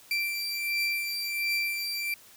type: beating tone pair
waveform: 30% pulse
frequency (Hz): 2349 / 2350.4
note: D7 / D7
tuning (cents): 0 / +1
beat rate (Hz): 1.4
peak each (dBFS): -31 / -27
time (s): 0.11-2.14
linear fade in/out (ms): 2
effects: white hiss -54 dBFS RMS until 2.36 s